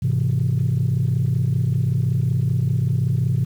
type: chord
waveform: sine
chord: Ab augmented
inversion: none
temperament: equal with one note detuned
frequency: 103.83 / 129.09 / 164.81 Hz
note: Ab2 / C3 / E3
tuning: 0 / -23 / 0 cents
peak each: -21 / -18 / -23 dBFS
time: 0.02-3.45 s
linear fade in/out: 10 ms
effects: tanh soft clip ceiling -12 dBFS + 8-bit